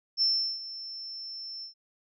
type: tone with ADSR envelope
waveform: sine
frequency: 5350 Hz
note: E8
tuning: 25 cents sharp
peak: -21 dBFS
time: 0.17-1.74 s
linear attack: 48 ms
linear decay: 370 ms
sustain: -16 dB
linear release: 110 ms
effects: none